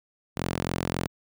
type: tone with high-pass filter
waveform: sawtooth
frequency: 43.72 Hz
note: F1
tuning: 3 cents sharp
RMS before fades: -30 dBFS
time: 0.36-1.08 s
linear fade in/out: 20 ms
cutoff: 140 Hz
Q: 0.81
effects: none